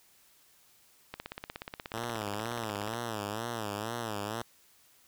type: click train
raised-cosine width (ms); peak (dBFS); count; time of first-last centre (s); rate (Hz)
0.3; -22; 31; 1.14-2.936; 16.7
type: tone with vibrato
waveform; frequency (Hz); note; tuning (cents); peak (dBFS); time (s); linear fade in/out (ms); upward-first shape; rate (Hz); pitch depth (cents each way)
5% pulse; 110; A2; 0; -23; 1.94-4.42; 0; sine; 2.1; 140
effects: white hiss -63 dBFS RMS until 5.07 s